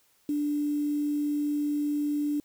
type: tone with quantisation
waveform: sine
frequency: 293.7 Hz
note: D4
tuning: in tune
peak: -25 dBFS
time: 0.29-2.4 s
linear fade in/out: 2 ms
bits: 8
effects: white hiss -66 dBFS RMS until 2.44 s